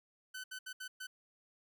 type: tone bursts at uneven times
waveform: sawtooth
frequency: 1513 Hz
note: F#6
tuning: 38 cents sharp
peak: -39 dBFS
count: 5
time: 0.34-0.44 / 0.51-0.59 / 0.66-0.73 / 0.8-0.88 / 1-1.07 s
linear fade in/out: 10 ms
effects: none